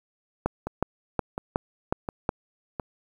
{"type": "two click trains", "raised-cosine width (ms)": 1, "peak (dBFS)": [-16, -9], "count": [4, 6], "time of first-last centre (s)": [[0.67, 2.798], [0.46, 2.292]], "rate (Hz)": [1.41, 2.73], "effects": ["8-bit"]}